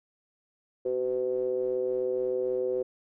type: ring-modulated tone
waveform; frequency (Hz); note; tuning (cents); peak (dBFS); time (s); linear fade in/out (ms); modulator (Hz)
triangle; 63.4; B1; +46; -21; 0.85-2.83; 10; 442
effects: none